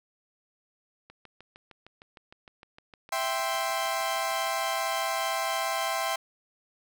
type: click train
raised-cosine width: 0.3 ms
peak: -32 dBFS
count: 23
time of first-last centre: 1.1-4.469 s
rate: 6.53 Hz
type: chord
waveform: sawtooth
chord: C major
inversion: first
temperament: equal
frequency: 659.3 / 784 / 1046.5 Hz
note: E5 / G5 / C6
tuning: 0 / 0 / 0 cents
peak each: -28 dBFS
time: 3.12-6.16 s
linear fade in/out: 5 ms
effects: none